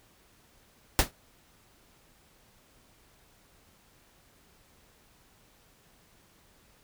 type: noise with exponential decay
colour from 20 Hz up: pink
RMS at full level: -17 dBFS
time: 0.99-1.11 s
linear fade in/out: 0 ms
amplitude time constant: 24 ms
effects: pink hiss -62 dBFS RMS until 6.83 s